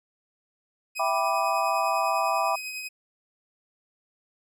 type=tone with tremolo; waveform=sawtooth; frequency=2520 Hz; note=D#7; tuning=21 cents sharp; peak=-28 dBFS; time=0.95-2.89 s; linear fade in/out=20 ms; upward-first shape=triangle; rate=10 Hz; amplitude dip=40%
type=chord; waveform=sine; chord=E minor seventh; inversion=none; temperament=equal; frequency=659.3 / 784 / 987.8 / 1174.7 Hz; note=E5 / G5 / B5 / D6; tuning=0 / 0 / 0 / 0 cents; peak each=-28 dBFS; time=0.99-2.56 s; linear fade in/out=10 ms
effects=resampled to 32000 Hz